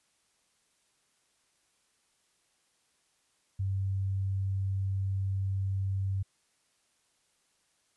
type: tone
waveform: sine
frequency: 96.8 Hz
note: G2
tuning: 21 cents flat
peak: -28 dBFS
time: 3.59-6.23 s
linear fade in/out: 10 ms
effects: white hiss -72 dBFS RMS until 7.96 s + resampled to 24000 Hz